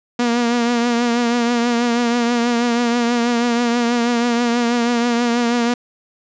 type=tone with vibrato; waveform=sawtooth; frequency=237.9 Hz; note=A#3; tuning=35 cents sharp; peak=-11 dBFS; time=0.19-5.74 s; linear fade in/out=5 ms; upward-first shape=triangle; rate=6.2 Hz; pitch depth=49 cents each way; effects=resampled to 16000 Hz + 8-bit